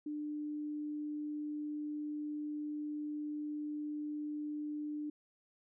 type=tone; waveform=sine; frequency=298.6 Hz; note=D4; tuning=29 cents sharp; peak=-37 dBFS; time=0.06-5.1 s; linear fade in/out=5 ms; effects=none